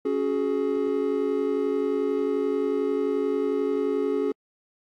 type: chord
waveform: triangle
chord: C# suspended fourth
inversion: none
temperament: equal with one note detuned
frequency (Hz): 277.2 / 370 / 421.3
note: C#4 / F#4 / G#4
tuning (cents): 0 / 0 / +25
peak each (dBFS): -26 / -27 / -23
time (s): 0.05-4.32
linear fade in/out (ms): 5
effects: AAC 64 kbps